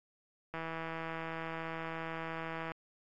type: click train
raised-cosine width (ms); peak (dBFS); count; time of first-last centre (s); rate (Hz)
0.5; -25; 356; 0.54-2.718; 163
effects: AAC 64 kbps